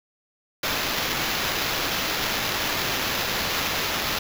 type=noise with sample-and-hold; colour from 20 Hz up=white; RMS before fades=-26 dBFS; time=0.63-4.19 s; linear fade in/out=5 ms; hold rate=8820 Hz; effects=none